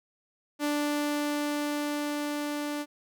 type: tone with level ramp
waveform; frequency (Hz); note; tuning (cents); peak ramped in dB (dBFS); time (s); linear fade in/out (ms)
sawtooth; 293.7; D4; 0; -22 to -27; 0.59-2.86; 50
effects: none